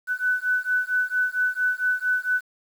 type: beating tone pair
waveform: sine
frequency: 1495 / 1499.4 Hz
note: F#6 / F#6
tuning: +17 / +23 cents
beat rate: 4.4 Hz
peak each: -24 dBFS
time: 0.07-2.41 s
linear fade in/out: 50 ms
effects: 8-bit